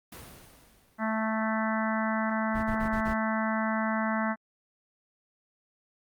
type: noise with exponential decay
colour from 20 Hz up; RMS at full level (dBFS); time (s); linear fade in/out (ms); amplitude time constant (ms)
pink; -43; 0.12-1.64; 5; 330
type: harmonic tone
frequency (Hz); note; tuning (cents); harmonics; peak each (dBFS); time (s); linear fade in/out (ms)
220; A3; 0; 1 / 3 / 4 / 5 / 6 / 7 / 8 / 9; -29 / -34 / -35 / -36 / -37 / -37 / -38 / -39; 0.98-4.36; 50
type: noise bursts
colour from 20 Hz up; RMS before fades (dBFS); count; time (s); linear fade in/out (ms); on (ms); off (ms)
brown; -35; 5; 2.54-3.141; 20; 97; 29
effects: Opus 32 kbps